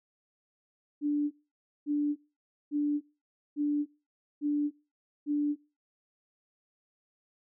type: tone bursts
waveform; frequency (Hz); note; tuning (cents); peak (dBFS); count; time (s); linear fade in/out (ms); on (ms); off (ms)
sine; 293.1; D4; -3; -25; 6; 1.01-5.56; 50; 300; 550
effects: noise-tail reverb RT60 0.3 s tail -21 dB re dry